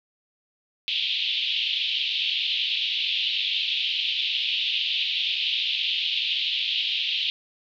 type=band-pass noise; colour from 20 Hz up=white; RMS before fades=-26 dBFS; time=0.88-7.3 s; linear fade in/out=0 ms; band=2700 to 3700 Hz; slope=48 dB/octave; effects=none